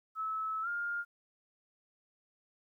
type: tone with pitch glide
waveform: sine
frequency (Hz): 1300 to 1409.5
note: E6 to F6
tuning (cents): -24 to +16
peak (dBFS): -33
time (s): 0.15-1.05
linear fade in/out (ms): 50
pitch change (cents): +140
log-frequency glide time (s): 0.62-0.68
effects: 12-bit